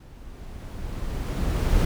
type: noise with level ramp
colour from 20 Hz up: brown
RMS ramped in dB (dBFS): -45 to -19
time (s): 0-1.85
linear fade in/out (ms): 5
effects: none